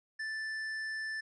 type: tone with hard clipping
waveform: sine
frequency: 1760 Hz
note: A6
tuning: in tune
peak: -37 dBFS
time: 0.19-1.21 s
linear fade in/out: 10 ms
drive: 7 dB
effects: resampled to 22050 Hz